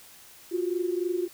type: tone pair together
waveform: sine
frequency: 349.2 / 372.6 Hz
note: F4 / F#4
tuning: 0 / +12 cents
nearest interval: minor second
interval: 112 cents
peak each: -27 / -30 dBFS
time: 0.51-1.28 s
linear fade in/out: 20 ms
effects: white hiss -51 dBFS RMS until 1.33 s